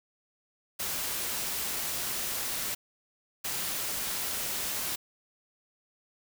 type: noise bursts at uneven times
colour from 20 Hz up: white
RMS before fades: -33 dBFS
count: 2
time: 0.79-2.75 / 3.44-4.96 s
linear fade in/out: 10 ms
effects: none